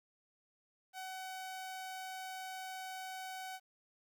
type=tone; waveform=sawtooth; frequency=753 Hz; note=F#5; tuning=30 cents sharp; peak=-39 dBFS; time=0.93-3.6 s; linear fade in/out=50 ms; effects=12-bit